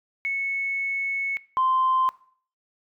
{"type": "tone pair in turn", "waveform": "sine", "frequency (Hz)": [2204, 1040.1], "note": ["C#7", "C6"], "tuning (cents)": [-11, -11], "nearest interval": "octave + minor second", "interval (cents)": 1300, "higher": "first", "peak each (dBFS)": [-23, -18], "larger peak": "second", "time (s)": [[0.25, 1.37], [1.57, 2.09]], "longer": "first", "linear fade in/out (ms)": 0, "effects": ["noise-tail reverb RT60 0.5 s tail -20 dB re dry", "tanh soft clip ceiling -14 dBFS"]}